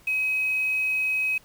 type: tone with quantisation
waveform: sine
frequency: 2539 Hz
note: D#7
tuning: 34 cents sharp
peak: -22 dBFS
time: 0.07-1.38 s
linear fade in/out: 5 ms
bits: 7
effects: pink hiss -56 dBFS RMS until 1.44 s